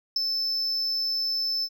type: tone with ADSR envelope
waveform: triangle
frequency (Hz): 5270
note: E8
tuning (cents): -1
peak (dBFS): -17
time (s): 0.16-1.69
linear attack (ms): 4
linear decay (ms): 16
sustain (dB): -6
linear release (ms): 55
effects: tanh soft clip ceiling -16 dBFS